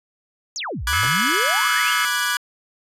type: exponential two-way sweep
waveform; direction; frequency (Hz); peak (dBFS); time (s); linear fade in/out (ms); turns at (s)
sine; down then up; 7190 to 54.3 to 3233; -25; 0.56-1.93; 0; 0.84
type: chord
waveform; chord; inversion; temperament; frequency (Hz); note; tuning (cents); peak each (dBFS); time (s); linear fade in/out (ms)
sawtooth; G# half-diminished seventh; first; equal with one note detuned; 987.8 / 1174.7 / 1474.9 / 1661.2; B5 / D6 / F#6 / G#6; 0 / 0 / -6 / 0; -26 / -23 / -20 / -20; 0.87-2.37; 2
type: harmonic tone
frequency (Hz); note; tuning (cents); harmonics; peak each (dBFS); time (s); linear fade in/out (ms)
429.6; A4; -41; 3 / 4 / 5 / 6 / 7; -24 / -30 / -26 / -35 / -31; 0.93-2.05; 0
type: noise with exponential decay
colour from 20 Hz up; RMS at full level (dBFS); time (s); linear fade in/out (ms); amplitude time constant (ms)
pink; -28; 1.03-1.21; 1; 38
effects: resampled to 32000 Hz